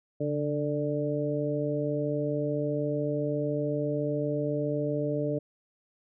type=harmonic tone with a mistuned harmonic; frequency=147.7 Hz; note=D3; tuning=10 cents sharp; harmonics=1 / 2 / 3 / 4; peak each=-32 / -32 / -32 / -32 dBFS; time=0.2-5.39 s; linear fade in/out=10 ms; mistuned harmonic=1; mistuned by=-50 cents; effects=none